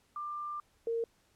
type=tone pair in turn; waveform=sine; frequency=1190 / 460.7 Hz; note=D6 / A#4; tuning=+22 / -20 cents; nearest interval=octave + major third; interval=1642 cents; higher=first; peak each=-36 / -30 dBFS; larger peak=second; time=0.16-0.6 / 0.87-1.04 s; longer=first; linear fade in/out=2 ms; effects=pink hiss -70 dBFS RMS until 1.35 s + low-pass 12000 Hz 12 dB/octave